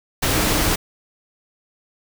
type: tone in noise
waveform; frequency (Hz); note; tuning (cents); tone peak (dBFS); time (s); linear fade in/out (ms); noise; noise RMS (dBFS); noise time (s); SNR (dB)
sine; 306.6; D#4; -25; -28; 0.33-0.74; 10; pink; -19; 0.22-0.76; -12
effects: none